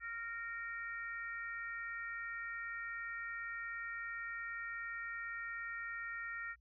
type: harmonic tone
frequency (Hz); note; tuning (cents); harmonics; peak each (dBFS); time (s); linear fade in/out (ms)
462.7; A#4; -13; 3 / 4 / 5; -45 / -43 / -51; 0-6.56; 50
effects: added 60 Hz sine -66 dBFS peak until 6.6 s